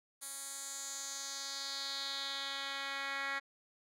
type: tone with band-pass filter sweep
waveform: 10% pulse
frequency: 275.5 Hz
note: C#4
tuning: 11 cents flat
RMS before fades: -41 dBFS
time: 0.21-3.4 s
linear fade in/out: 20 ms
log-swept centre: 9800 to 2100 Hz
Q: 2.6
effects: none